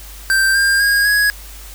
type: tone with pitch steps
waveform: square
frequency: 1568 / 1600 / 1632.7 / 1666 Hz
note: G6 / G6 / G#6 / G#6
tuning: 0 / +35 / -30 / +5 cents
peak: -12 dBFS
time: 0.3-1.3 s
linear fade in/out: 0 ms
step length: 250 ms
effects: added 50 Hz sine -34 dBFS peak until 1.74 s + white hiss -38 dBFS RMS until 1.74 s

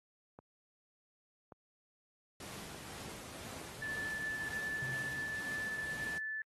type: clicks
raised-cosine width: 1 ms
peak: -37 dBFS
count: 6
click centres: 0.389 / 1.522 / 2.746 / 3.357 / 3.615 / 3.652 s
type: noise with tremolo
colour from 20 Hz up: pink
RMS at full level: -47 dBFS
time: 2.4-6.18 s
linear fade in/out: 2 ms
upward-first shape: sine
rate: 2 Hz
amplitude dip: 25%
type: tone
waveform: sine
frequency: 1747 Hz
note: A6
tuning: 13 cents flat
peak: -37 dBFS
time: 3.82-6.42 s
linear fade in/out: 2 ms
type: tone with exponential decay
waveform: triangle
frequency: 130.81 Hz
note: C3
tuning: in tune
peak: -36 dBFS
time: 4.82-5.51 s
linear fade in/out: 0 ms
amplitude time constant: 150 ms
effects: high-pass 80 Hz 12 dB/octave + AAC 32 kbps

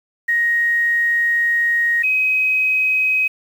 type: tone pair in turn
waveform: sine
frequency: 1876 / 2530 Hz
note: A#6 / D#7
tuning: +11 / +28 cents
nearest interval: perfect fourth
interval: 517 cents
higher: second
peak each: -14 dBFS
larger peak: neither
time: 0.28-2.03 / 2.03-3.28 s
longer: first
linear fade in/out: 10 ms
effects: 7-bit

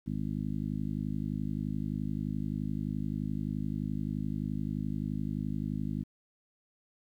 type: harmonic tone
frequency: 51.6 Hz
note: G#1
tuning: 10 cents flat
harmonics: 1 / 2 / 3 / 4 / 5 / 6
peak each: -41 / -41 / -36 / -36 / -38 / -45 dBFS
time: 0.06-6.04 s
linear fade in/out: 20 ms
effects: 11-bit

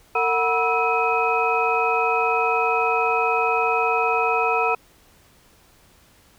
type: tone cluster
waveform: sine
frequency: 455.3 / 736 / 971 / 1308 / 2519 Hz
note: A#4 / F#5 / B5 / E6 / D#7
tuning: -41 / -9 / -30 / -14 / +21 cents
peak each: -24 dBFS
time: 0.15-4.75 s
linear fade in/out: 5 ms
effects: tanh soft clip ceiling -6 dBFS + pink hiss -55 dBFS RMS until 6.38 s

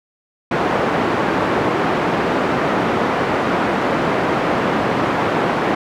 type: band-pass noise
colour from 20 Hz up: pink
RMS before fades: -18 dBFS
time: 0.51-5.75 s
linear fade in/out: 5 ms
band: 220 to 1500 Hz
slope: 12 dB/octave
effects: none

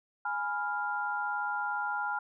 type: chord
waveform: sine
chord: F diminished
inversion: first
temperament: equal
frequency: 830.6 / 987.8 / 1396.9 Hz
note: Ab5 / Cb6 / F6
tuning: 0 / 0 / 0 cents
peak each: -34 / -38 / -33 dBFS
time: 0.25-2.19 s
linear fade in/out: 5 ms
effects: none

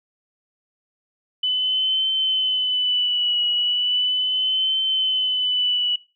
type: tone with vibrato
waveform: sine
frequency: 3000 Hz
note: F#7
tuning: 23 cents sharp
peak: -18 dBFS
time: 1.43-5.96 s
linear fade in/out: 5 ms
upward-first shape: triangle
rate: 0.37 Hz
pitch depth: 49 cents each way
effects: noise-tail reverb RT60 0.3 s tail -20 dB re dry

